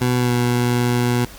20% pulse tone with pitch glide, 124.2 to 121.78 Hz, B2 to B2, +10 to -24 cents, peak -11 dBFS, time 0.01-1.25 s, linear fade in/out 5 ms, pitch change -34 cents, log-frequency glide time 0.17-0.32 s, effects added 50 Hz sine -44 dBFS peak until 1.38 s + pink hiss -40 dBFS RMS until 1.38 s

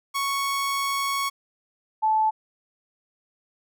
sawtooth / sine tone pair in turn, 1108.7 / 871 Hz, C#6 / A5, 0 / -18 cents, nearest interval major third, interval 418 cents, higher first, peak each -20 / -18 dBFS, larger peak second, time 0.14-1.3 / 2.02-2.31 s, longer first, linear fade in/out 20 ms, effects none

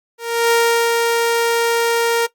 sawtooth tone with ADSR envelope, 465.4 Hz, A#4, 3 cents flat, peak -7 dBFS, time 0.18-2.27 s, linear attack 330 ms, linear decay 390 ms, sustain -3 dB, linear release 18 ms, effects noise-tail reverb RT60 0.1 s tail -17 dB re dry + Opus 48 kbps

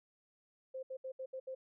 sine tone bursts at uneven times, 523.3 Hz, C5, in tune, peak -40 dBFS, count 6, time 0.74-0.83 / 0.9-0.97 / 1.04-1.12 / 1.19-1.26 / 1.33-1.4 / 1.47-1.55 s, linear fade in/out 10 ms, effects none

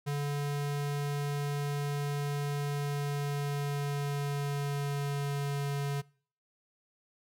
square tone with pitch glide, 143.9 to 141.67 Hz, D3 to C#3, -35 to +38 cents, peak -31 dBFS, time 0.06-6.02 s, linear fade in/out 20 ms, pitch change -27 cents, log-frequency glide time 2.66-5.78 s, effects noise-tail reverb RT60 0.5 s tail -24 dB re dry

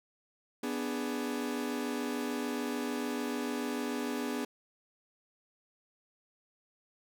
40% pulse chord, G# diminished, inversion first, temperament equal, 246.9 / 293.7 / 415.3 Hz, B3 / D4 / G#4, 0 / 0 / 0 cents, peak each -35 / -37 / -38 dBFS, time 0.63-4.45 s, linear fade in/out 5 ms, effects none

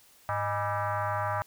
sine tone with frequency modulation, 103.83 Hz, G#2, in tune, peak -27 dBFS, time 0.29-1.42 s, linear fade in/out 0 ms, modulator 360 Hz, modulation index 3.8, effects white hiss -59 dBFS RMS until 1.46 s

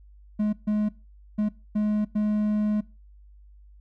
triangle tone bursts at uneven times, 211 Hz, G#3, 28 cents sharp, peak -19 dBFS, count 5, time 0.39-0.53 / 0.67-0.89 / 1.38-1.49 / 1.75-2.05 / 2.15-2.81 s, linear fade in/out 10 ms, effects noise-tail reverb RT60 0.3 s tail -22 dB re dry + added 50 Hz sine -48 dBFS peak until 3.8 s

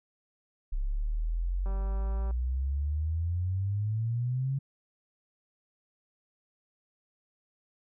sine exponential sweep, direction up, 32.97 to 138.59 Hz, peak -27 dBFS, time 0.72-4.59 s, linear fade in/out 10 ms
click train, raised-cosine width 1 ms, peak -33 dBFS, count 127, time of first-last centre 1.66-2.309 s, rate 194 Hz
effects none

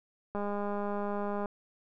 click train, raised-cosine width 1 ms, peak -22 dBFS, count 227, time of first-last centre 0.35-1.458 s, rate 204 Hz, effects none

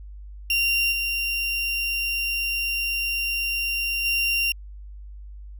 35% pulse tone with level steps, 2768 Hz, F7, 16 cents flat, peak -18 / -22 / -19 dBFS, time 0.5-4.52 s, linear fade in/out 2 ms, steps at 0.91 / 4.04 s, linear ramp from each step 20 ms, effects added 50 Hz sine -37 dBFS peak until 5.59 s

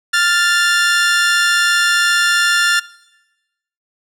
sawtooth tone pair together, 1396.9 / 1761.8 Hz, F6 / A6, 0 / +2 cents, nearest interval major third, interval 402 cents, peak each -11 dBFS, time 0.13-2.8 s, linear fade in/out 10 ms, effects noise-tail reverb RT60 1.0 s tail -20 dB re dry + low-pass 10000 Hz 12 dB/octave

